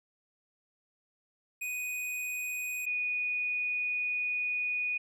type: tone pair in turn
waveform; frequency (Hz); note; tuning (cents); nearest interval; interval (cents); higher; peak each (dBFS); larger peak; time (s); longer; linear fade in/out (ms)
square / sine; 2489 / 2470; D#7 / D#7; 0 / -13; unison; 13; first; -34 / -29; second; 1.61-2.86 / 2.86-4.98; second; 10
effects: none